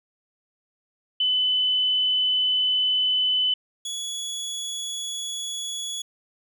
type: tone pair in turn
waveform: sine / 25% pulse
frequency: 3013 / 3382 Hz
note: F#7 / G#7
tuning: +31 / +31 cents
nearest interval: major second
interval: 200 cents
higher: second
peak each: -19 / -25 dBFS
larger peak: first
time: 1.2-3.54 / 3.85-6.02 s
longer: first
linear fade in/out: 5 ms
effects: none